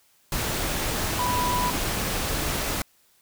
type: tone in noise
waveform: sine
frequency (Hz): 987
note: B5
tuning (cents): -1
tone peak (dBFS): -24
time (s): 1.19-1.7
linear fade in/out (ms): 2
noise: pink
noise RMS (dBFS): -27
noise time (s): 0.32-2.82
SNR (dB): 0
effects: white hiss -62 dBFS RMS until 3.21 s